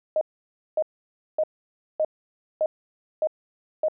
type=tone bursts; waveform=sine; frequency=622.3 Hz; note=D#5; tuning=in tune; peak=-19 dBFS; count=7; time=0.16-3.884 s; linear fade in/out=2 ms; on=52 ms; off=560 ms; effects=none